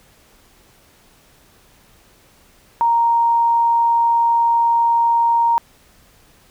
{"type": "tone", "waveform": "sine", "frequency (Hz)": 932, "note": "A#5", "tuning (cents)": -1, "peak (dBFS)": -12, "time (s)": [2.81, 5.58], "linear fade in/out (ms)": 0, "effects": ["pink hiss -52 dBFS RMS until 6.5 s"]}